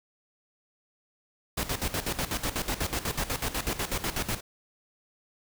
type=noise with tremolo; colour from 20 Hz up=pink; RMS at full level=-29 dBFS; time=1.57-4.41 s; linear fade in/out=10 ms; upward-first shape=square; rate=8.1 Hz; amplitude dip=75%; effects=none